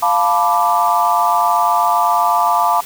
sine chord, B half-diminished seventh, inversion second, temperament equal, 698.5 / 880 / 987.8 / 1174.7 Hz, F5 / A5 / B5 / D6, 0 / 0 / 0 / 0 cents, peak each -17 dBFS, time 0.02-2.81 s, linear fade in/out 10 ms, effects white hiss -33 dBFS RMS until 2.85 s

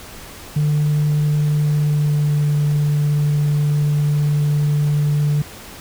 sine tone with pitch glide, 149.1 to 147.13 Hz, D3 to D3, +27 to +4 cents, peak -12 dBFS, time 0.56-5.42 s, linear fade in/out 5 ms, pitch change -23 cents, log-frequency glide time 1.55-2.5 s, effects tanh soft clip ceiling -12 dBFS + pink hiss -37 dBFS RMS until 5.8 s

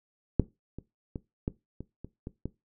clicks, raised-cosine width 3 ms, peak -7 / -26 / -22 / -16 / -26 / -27 / -24 / -20 dBFS, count 8, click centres 0.397 / 0.786 / 1.158 / 1.479 / 1.806 / 2.046 / 2.271 / 2.456 s, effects noise-tail reverb RT60 0.2 s tail -18 dB re dry

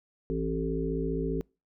harmonic tone with a mistuned harmonic, 55 Hz, A1, in tune, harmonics 1 / 3 / 5 / 7 / 8, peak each -34 / -34 / -34 / -34 / -34 dBFS, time 0.3-1.41 s, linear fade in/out 0 ms, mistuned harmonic 5, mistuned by -43 cents, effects noise-tail reverb RT60 0.3 s tail -26 dB re dry

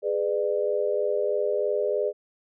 sine chord, G# diminished, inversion none, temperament just, 415.3 / 498.4 / 598 Hz, G#4 / B4 / D5, 0 / +16 / +31 cents, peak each -26 / -28 / -27 dBFS, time 0.02-2.13 s, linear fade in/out 50 ms, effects none

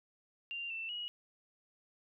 sine tone with pitch steps, 2782 / 2674 / 2903 Hz, F7 / E7 / F#7, -7 / +24 / -34 cents, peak -38 dBFS, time 0.51-1.08 s, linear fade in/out 0 ms, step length 190 ms, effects none

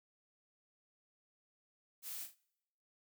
blue noise with echo, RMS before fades -45 dBFS, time 2.02-2.28 s, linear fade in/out 50 ms, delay 40 ms, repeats 2, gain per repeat -9 dB, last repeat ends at 2.36 s, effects noise-tail reverb RT60 0.9 s tail -26 dB re dry

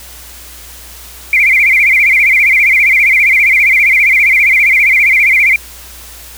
sine tone with vibrato, 2217 Hz, C#7, in tune, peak -5 dBFS, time 1.33-5.56 s, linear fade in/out 2 ms, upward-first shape sine, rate 15 Hz, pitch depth 150 cents each way, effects added 60 Hz sine -36 dBFS peak until 6.37 s + white hiss -33 dBFS RMS until 6.37 s

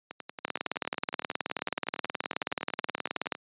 two click trains, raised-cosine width 0.3 ms, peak -12 / -22 dBFS, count 55 / 36, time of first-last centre 0.45-3.322 / 0.11-3.351 s, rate 18.8 / 10.8 Hz, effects high-pass 200 Hz 12 dB/octave + resampled to 8000 Hz

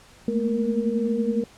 sine tone cluster, 217.2 / 229 / 238.9 / 468.1 Hz, A3 / A#3 / A#3 / A#4, -22 / -31 / +43 / +7 cents, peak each -25 / -27 / -30 / -26 dBFS, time 0.28-1.44 s, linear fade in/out 2 ms, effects pink hiss -51 dBFS RMS until 1.57 s + low-pass 9000 Hz 12 dB/octave

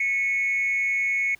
sine tone with frequency modulation, 2200 Hz, C#7, 14 cents flat, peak -20 dBFS, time 0-1.35 s, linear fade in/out 5 ms, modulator 230 Hz, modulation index 0.39, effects tanh soft clip ceiling -17 dBFS + pink hiss -57 dBFS RMS until 1.39 s

